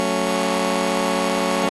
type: chord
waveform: 15% pulse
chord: F# minor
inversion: none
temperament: just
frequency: 185 / 222 / 277.5 Hz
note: F#3 / A3 / C#4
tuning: 0 / +16 / +2 cents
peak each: -18 dBFS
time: 0-1.69 s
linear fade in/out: 0 ms
effects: AAC 32 kbps